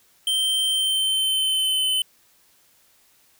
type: tone with pitch glide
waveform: square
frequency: 3128 to 3041 Hz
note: G7 to F#7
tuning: -4 to +47 cents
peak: -20 dBFS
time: 0.27-2.02 s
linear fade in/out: 2 ms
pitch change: -49 cents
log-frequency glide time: 0.67-1.9 s
effects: white hiss -59 dBFS RMS until 3.39 s